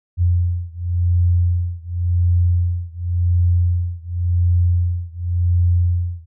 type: beating tone pair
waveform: sine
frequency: 87.31 / 88.22 Hz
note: F2 / F2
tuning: 0 / +18 cents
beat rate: 0.91 Hz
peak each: -17 / -18 dBFS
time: 0.17-6.26 s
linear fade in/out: 50 ms
effects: none